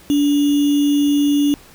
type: tone with sample-and-hold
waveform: sine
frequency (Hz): 288.5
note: D4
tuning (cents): -31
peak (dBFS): -12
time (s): 0.1-1.54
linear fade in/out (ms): 0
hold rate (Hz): 3150
effects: pink hiss -45 dBFS RMS until 1.74 s